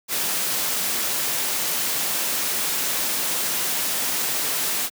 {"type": "noise", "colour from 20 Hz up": "white", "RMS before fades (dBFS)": -24, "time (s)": [0.08, 4.9], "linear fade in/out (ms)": 50, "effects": ["high-pass 150 Hz 12 dB/octave"]}